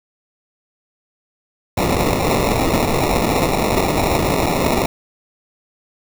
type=noise with sample-and-hold; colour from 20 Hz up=white; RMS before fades=-17 dBFS; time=1.77-4.86 s; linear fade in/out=5 ms; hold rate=1575 Hz; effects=none